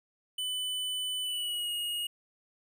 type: tone with pitch glide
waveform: square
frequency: 3000 to 2874 Hz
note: F#7 to F7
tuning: +23 to +49 cents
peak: -32 dBFS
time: 0.38-2.07 s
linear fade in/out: 5 ms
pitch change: -74 cents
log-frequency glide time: 1.23-1.72 s
effects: none